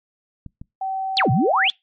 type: clicks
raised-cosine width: 5 ms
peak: -23 dBFS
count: 2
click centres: 0.463 / 0.615 s
type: tone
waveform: sine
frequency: 767 Hz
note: G5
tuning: 38 cents flat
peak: -22 dBFS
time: 0.81-1.68 s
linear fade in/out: 5 ms
type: exponential two-way sweep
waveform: sine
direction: down then up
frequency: 4669 to 110 to 3568 Hz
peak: -15 dBFS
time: 1.17-1.7 s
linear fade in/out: 0 ms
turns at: 1.31 s
effects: noise-tail reverb RT60 0.2 s tail -25 dB re dry + MP3 32 kbps